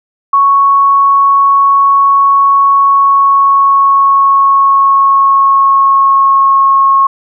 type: tone with pitch glide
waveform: sine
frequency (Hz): 1108.7 to 1090.3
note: C#6 to C#6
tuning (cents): 0 to -29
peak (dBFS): -4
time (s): 0.33-7.07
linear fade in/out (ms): 5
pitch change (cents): -29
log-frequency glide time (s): 2.73-6.67
effects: none